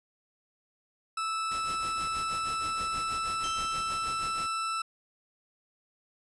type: tone with pitch glide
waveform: 40% pulse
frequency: 1314 to 1323.9 Hz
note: E6 to E6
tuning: -6 to +7 cents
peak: -29 dBFS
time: 1.17-4.82 s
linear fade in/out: 5 ms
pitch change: +13 cents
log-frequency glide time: 1.36-4.34 s
type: noise with tremolo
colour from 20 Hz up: pink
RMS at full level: -42 dBFS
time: 1.51-4.47 s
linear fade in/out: 5 ms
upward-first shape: sine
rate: 6.3 Hz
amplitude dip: 75%
type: tone with exponential decay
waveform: 30% pulse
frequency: 3136 Hz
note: G7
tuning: in tune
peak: -33 dBFS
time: 3.44-4.82 s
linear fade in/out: 0 ms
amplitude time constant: 300 ms
effects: resampled to 24000 Hz